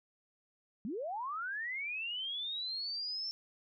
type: linear sweep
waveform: sine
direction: up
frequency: 185 to 5410 Hz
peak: -36 dBFS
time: 0.85-3.31 s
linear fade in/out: 0 ms
effects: none